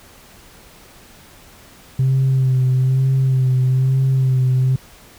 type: tone with vibrato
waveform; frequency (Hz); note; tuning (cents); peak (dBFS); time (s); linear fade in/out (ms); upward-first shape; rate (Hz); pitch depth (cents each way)
sine; 130.81; C3; 0; -11; 1.99-4.76; 5; sine; 1.1; 32
effects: tanh soft clip ceiling -10 dBFS + pink hiss -45 dBFS RMS until 5.18 s